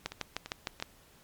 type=two click trains; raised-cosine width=0.2 ms; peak=-15 / -23 dBFS; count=6 / 3; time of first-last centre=0.06-0.825 / 0.12-0.8 s; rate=6.54 / 2.94 Hz; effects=pink hiss -60 dBFS RMS until 1.23 s + MP3 96 kbps